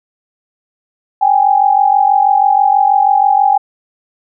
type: tone pair together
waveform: sine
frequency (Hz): 784.4 / 830.6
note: G5 / G#5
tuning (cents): +1 / 0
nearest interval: minor second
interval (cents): 99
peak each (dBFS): -10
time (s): 1.21-3.58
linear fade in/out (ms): 10
effects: none